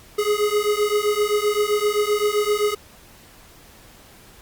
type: beating tone pair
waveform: square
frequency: 413.9 / 421.6 Hz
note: G#4 / G#4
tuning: -6 / +26 cents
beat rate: 7.7 Hz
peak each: -22 dBFS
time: 0.18-2.75 s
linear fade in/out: 10 ms
effects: pink hiss -48 dBFS RMS until 4.41 s + Opus 48 kbps